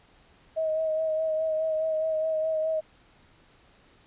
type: tone with vibrato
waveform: sine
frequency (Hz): 633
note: D#5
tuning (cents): +30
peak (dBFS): -24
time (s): 0.56-2.81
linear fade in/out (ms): 20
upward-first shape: sine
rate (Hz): 4.8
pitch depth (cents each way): 24
effects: pink hiss -59 dBFS RMS until 4.06 s + resampled to 8000 Hz